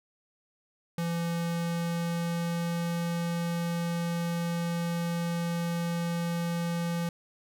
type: tone with pitch glide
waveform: square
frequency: 169.2 to 170.28 Hz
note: E3 to F3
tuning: +45 to -44 cents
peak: -29 dBFS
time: 0.98-7.09 s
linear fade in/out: 2 ms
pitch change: +11 cents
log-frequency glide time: 1.26-2.93 s
effects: none